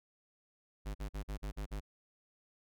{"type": "tone bursts", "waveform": "square", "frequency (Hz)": 51, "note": "G#1", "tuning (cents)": -31, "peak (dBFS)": -38, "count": 7, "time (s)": [0.85, 1.806], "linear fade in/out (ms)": 20, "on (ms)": 98, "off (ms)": 45, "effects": []}